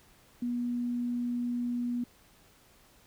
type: tone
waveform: sine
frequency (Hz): 242.1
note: B3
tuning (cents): -34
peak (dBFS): -29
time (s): 0.42-2.04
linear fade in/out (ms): 5
effects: pink hiss -61 dBFS RMS until 3.06 s